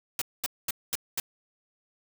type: noise bursts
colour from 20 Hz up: white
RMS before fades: -29 dBFS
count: 5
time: 0.19-1.2 s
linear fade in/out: 2 ms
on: 26 ms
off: 220 ms
effects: none